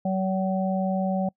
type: harmonic tone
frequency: 189.3 Hz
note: F#3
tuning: 40 cents sharp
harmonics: 1 / 3 / 4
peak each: -24 / -29 / -30 dBFS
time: 0.05-1.29 s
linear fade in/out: 5 ms
effects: noise-tail reverb RT60 0.1 s tail -26 dB re dry